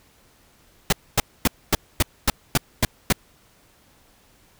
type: noise bursts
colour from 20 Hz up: pink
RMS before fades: -17 dBFS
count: 9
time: 0.9-3.125 s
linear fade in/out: 2 ms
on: 25 ms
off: 250 ms
effects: pink hiss -57 dBFS RMS until 4.59 s